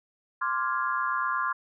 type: chord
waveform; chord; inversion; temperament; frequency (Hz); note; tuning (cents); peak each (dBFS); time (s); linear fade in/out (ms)
sine; D half-diminished seventh; third; equal; 1046.5 / 1174.7 / 1396.9 / 1661.2; C6 / D6 / F6 / Ab6; 0 / 0 / 0 / 0; -29 / -31 / -31 / -34; 0.41-1.53; 10
effects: none

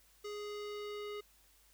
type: tone with low-pass filter sweep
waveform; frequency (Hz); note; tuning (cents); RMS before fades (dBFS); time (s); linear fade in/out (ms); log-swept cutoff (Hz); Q
square; 415.4; G#4; 0; -43; 0.24-1.21; 10; 5800 to 3400; 1.5
effects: added 50 Hz sine -70 dBFS peak until 1.73 s + white hiss -67 dBFS RMS until 1.73 s

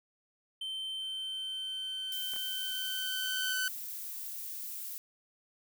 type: tone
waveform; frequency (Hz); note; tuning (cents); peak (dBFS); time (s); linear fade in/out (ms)
triangle; 3103; G7; -18; -34; 0.61-3.53; 5
type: tone with exponential growth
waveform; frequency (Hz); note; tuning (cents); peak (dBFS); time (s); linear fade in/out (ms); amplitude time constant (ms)
sawtooth; 1511; F#6; +36; -26; 1.01-3.68; 2; 580
type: noise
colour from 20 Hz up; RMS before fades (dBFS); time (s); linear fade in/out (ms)
violet; -41; 2.12-4.98; 0
type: clicks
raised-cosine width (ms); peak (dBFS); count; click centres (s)
0.5; -33; 2; 2.337 / 2.362
effects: none

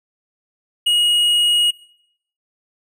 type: tone with tanh clipping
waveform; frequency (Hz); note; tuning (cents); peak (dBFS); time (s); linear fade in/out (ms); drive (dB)
triangle; 2888; F#7; -43; -14; 0.86-1.71; 10; 11
effects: noise-tail reverb RT60 0.7 s tail -21 dB re dry

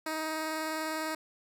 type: tone with vibrato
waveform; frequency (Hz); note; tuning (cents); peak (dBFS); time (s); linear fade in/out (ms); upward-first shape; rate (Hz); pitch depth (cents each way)
10% pulse; 314.6; D#4; +19; -24; 0.06-1.15; 5; sine; 20; 17
effects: none

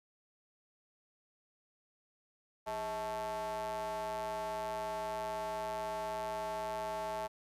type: ring-modulated tone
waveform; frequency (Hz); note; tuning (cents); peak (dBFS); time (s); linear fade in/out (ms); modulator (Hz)
square; 116.54; A#2; 0; -34; 2.66-7.28; 20; 758
effects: resampled to 32000 Hz + 12-bit

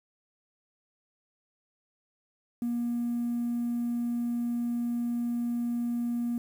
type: tone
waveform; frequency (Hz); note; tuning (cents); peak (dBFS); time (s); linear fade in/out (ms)
triangle; 238.1; A#3; +37; -24; 2.62-6.38; 2
effects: tanh soft clip ceiling -24 dBFS + 9-bit

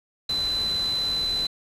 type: tone in noise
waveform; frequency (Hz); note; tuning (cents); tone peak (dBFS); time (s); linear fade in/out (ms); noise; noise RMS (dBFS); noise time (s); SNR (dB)
sine; 4019; B7; +30; -23; 0.29-1.47; 5; pink; -37; 0.29-1.47; +11
effects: low-pass 12000 Hz 12 dB/octave

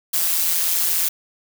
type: noise with amplitude modulation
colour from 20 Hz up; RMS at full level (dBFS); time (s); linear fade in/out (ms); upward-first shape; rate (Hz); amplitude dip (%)
blue; -17; 0.13-1.09; 10; sine; 169; 65
effects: none

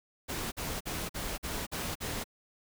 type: noise bursts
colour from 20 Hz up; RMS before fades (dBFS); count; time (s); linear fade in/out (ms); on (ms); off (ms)
pink; -36; 7; 0.28-2.242; 20; 240; 47
effects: none

